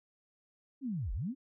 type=linear two-way sweep; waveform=sine; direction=down then up; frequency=287.9 to 35.45 to 287.9 Hz; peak=-33 dBFS; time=0.81-1.35 s; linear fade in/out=50 ms; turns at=1.13 s; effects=none